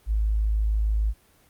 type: tone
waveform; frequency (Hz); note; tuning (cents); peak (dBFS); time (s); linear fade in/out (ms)
sine; 53.3; G#1; +46; -20; 0.06-1.14; 50
effects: pink hiss -59 dBFS RMS until 1.49 s + Opus 24 kbps